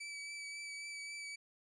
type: tone with vibrato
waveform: sawtooth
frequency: 2300 Hz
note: D7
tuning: 37 cents flat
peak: -40 dBFS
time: 0-1.36 s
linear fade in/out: 10 ms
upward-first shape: triangle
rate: 3.7 Hz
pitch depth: 19 cents each way
effects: resampled to 22050 Hz